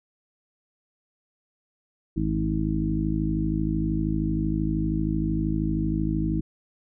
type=harmonic tone with a mistuned harmonic; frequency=52.9 Hz; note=G#1; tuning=33 cents sharp; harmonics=1 / 2 / 3 / 4 / 5 / 6; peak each=-29 / -34 / -28 / -30 / -33 / -28 dBFS; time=2.16-6.41 s; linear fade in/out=10 ms; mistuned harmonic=2; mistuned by=-34 cents; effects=none